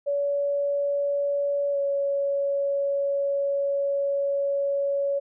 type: tone with pitch glide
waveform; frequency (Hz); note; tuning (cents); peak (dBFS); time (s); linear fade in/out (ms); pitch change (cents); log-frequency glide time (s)
sine; 568 to 560.2; C#5 to C#5; +42 to +18; -22; 0.06-5.2; 20; -24; 1.72-1.77
effects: none